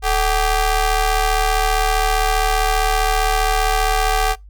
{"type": "ring-modulated tone", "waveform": "sawtooth", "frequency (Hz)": 398.6, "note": "G4", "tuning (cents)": 29, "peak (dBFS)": -8, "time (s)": [0.02, 4.36], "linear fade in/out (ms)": 50, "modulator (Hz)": 361, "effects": ["noise-tail reverb RT60 0.2 s tail -25 dB re dry", "added 50 Hz sine -38 dBFS peak until 4.49 s"]}